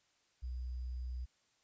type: tone with sample-and-hold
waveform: sine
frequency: 62.2 Hz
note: B1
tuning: 13 cents sharp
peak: -38 dBFS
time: 0.42-1.26 s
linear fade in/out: 20 ms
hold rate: 4900 Hz
effects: white hiss -74 dBFS RMS until 1.63 s + resampled to 16000 Hz